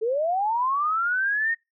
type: linear sweep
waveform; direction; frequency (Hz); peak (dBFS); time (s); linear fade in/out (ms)
sine; up; 423.4 to 1866; -21; 0.01-1.55; 20
effects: noise-tail reverb RT60 0.2 s tail -23 dB re dry